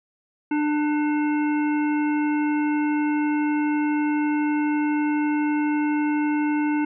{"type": "harmonic tone with a mistuned harmonic", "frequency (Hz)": 298, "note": "D4", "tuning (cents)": 25, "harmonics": [1, 3, 5, 7, 9], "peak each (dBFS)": [-20, -30, -34, -37, -39], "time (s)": [0.51, 6.85], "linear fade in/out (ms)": 5, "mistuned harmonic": 7, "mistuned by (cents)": 50, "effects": []}